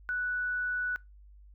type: tone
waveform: sine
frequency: 1480 Hz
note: F#6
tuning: in tune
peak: -29 dBFS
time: 0.09-0.96 s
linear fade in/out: 0 ms
effects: noise-tail reverb RT60 0.2 s tail -22 dB re dry + added 50 Hz sine -51 dBFS peak until 1.54 s